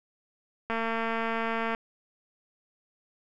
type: click train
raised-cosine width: 0.5 ms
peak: -16 dBFS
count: 239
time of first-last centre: 0.7-1.748 s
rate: 227 Hz
effects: none